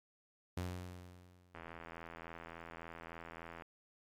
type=tone with exponential decay; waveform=sawtooth; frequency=89.8 Hz; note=F2; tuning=49 cents sharp; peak=-33 dBFS; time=0.57-1.82 s; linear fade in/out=5 ms; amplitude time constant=270 ms
type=click train; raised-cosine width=0.5 ms; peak=-33 dBFS; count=174; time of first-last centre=1.55-3.622 s; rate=83.5 Hz
effects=MP3 96 kbps